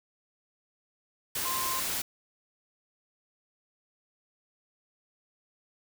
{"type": "tone in noise", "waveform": "sine", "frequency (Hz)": 1046.5, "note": "C6", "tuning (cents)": 0, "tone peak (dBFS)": -33, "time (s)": [1.45, 1.8], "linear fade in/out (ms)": 5, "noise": "white", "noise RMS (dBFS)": -32, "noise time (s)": [1.35, 2.02], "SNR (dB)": -4, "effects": []}